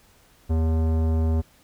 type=tone with tanh clipping; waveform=sine; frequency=80.4 Hz; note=E2; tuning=43 cents flat; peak=-21 dBFS; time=0.49-1.42 s; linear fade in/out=20 ms; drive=17 dB; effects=pink hiss -57 dBFS RMS until 1.63 s